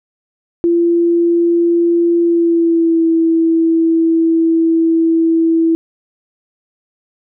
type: tone with pitch glide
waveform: sine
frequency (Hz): 341.2 to 328.2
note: F4 to E4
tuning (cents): -40 to -8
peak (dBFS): -9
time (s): 0.64-5.75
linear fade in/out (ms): 0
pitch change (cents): -68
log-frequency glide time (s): 2.21-3.05
effects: none